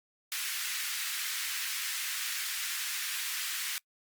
pink high-pass noise, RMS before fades -35 dBFS, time 0.32-3.78 s, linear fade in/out 0 ms, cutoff 1600 Hz, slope 24 dB/octave, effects noise-tail reverb RT60 0.1 s tail -25 dB re dry + Opus 48 kbps

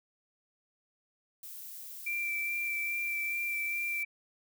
violet noise, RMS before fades -45 dBFS, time 1.43-4.03 s, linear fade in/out 2 ms
sine tone with vibrato, 2349 Hz, D7, in tune, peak -31 dBFS, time 2.06-4.05 s, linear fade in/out 10 ms, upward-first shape sine, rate 2.4 Hz, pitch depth 15 cents each way
effects none

